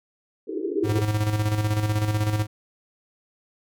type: band-pass noise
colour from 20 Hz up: pink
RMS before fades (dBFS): -27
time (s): 0.47-1.02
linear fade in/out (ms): 10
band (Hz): 300 to 440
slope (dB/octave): 96
type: tone with tremolo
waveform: square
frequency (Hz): 106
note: G#2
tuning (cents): +36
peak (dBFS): -20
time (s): 0.83-2.47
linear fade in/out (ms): 50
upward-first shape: square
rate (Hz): 16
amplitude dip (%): 50
effects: none